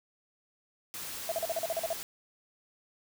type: noise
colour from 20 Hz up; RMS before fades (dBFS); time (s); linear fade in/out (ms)
white; -40; 0.94-2.03; 0
type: tone bursts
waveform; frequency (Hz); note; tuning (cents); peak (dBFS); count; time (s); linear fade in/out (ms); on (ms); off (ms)
sine; 660; E5; +2; -28; 10; 1.29-1.93; 2; 28; 40
effects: none